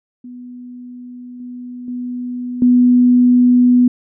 sine tone with level steps, 246.9 Hz, B3, in tune, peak -30 / -27 / -21 / -7 dBFS, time 0.24-3.88 s, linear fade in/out 5 ms, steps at 1.4 / 1.88 / 2.62 s, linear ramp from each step 2 ms, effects none

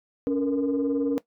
sine tone cluster, 279.4 / 455.2 / 473.9 Hz, C#4 / A#4 / A#4, +14 / -41 / +28 cents, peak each -22 / -30 / -27 dBFS, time 0.27-1.18 s, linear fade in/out 0 ms, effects noise-tail reverb RT60 0.1 s tail -18 dB re dry + tanh soft clip ceiling -16 dBFS

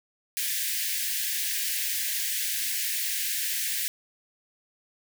white high-pass noise, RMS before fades -29 dBFS, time 0.37-3.88 s, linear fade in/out 0 ms, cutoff 1600 Hz, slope 96 dB/octave, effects none

